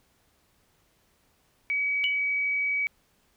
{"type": "tone", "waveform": "sine", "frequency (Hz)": 2273, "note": "C#7", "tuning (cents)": 43, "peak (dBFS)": -24, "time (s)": [1.7, 2.87], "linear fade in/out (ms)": 0}
{"type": "tone with exponential decay", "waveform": "sine", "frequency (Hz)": 2960, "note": "F#7", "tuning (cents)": 0, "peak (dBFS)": -22, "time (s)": [2.04, 2.21], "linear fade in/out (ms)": 0, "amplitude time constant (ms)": 35}
{"effects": ["pink hiss -67 dBFS RMS until 3.36 s"]}